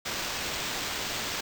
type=noise with sample-and-hold; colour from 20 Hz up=white; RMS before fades=-33 dBFS; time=0.05-1.41 s; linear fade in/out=10 ms; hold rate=11025 Hz; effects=none